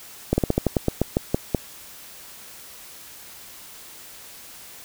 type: slowing click train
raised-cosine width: 2 ms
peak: -5 dBFS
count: 12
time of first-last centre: 0.33-1.547 s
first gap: 50 ms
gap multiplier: 1.15
effects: white hiss -43 dBFS RMS until 4.84 s